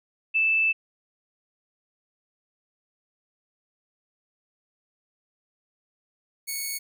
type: tone pair in turn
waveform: sine / 5% pulse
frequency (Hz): 2637 / 2217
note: E7 / C#7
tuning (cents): 0 / 0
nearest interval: minor third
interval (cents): 300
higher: first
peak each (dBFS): -19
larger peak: neither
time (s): 0.34-0.73 / 6.47-6.79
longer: first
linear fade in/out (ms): 20
effects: none